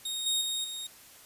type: tone with level steps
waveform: sawtooth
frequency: 3729 Hz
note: A#7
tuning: in tune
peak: -29 / -23 / -27 / -33 dBFS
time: 0.05-0.87 s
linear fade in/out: 5 ms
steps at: 0.26 / 0.41 / 0.64 s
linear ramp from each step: 5 ms
effects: white hiss -53 dBFS RMS until 1.25 s + resampled to 32000 Hz